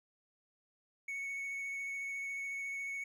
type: tone with vibrato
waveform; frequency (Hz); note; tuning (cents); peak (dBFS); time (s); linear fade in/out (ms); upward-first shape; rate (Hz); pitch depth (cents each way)
triangle; 2217; C#7; 0; -36; 1.08-3.04; 5; triangle; 14; 14
effects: none